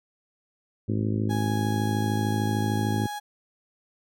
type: harmonic tone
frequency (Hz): 53.3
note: G#1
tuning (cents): +46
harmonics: 2 / 3 / 4 / 5 / 6 / 7 / 8 / 9 / 10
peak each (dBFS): -26 / -38 / -29 / -32 / -34 / -35 / -46 / -45 / -48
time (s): 0.88-3.07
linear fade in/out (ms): 10
type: tone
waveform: 35% pulse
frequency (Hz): 830.6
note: G#5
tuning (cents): 0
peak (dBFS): -30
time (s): 1.29-3.2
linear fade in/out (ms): 20
effects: none